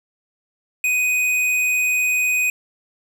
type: tone with hard clipping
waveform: triangle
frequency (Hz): 2496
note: D#7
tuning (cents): +5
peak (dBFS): -18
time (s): 0.84-2.5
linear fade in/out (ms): 2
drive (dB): 15
effects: none